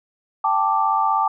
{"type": "chord", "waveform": "sine", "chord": "G suspended second", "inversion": "none", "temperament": "equal", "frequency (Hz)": [784, 880, 1174.7], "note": ["G5", "A5", "D6"], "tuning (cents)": [0, 0, 0], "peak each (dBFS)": [-22, -20, -20], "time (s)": [0.44, 1.28], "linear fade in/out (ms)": 5, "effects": []}